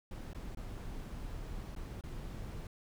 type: noise with dropouts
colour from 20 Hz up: brown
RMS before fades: -43 dBFS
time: 0.11-2.67 s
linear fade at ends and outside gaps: 2 ms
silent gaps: 0.333-0.347 / 0.549-0.571 / 1.751-1.762 / 2.011-2.037 s
effects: none